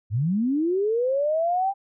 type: linear sweep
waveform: sine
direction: up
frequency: 93 to 800 Hz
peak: -20 dBFS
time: 0.1-1.74 s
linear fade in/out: 50 ms
effects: none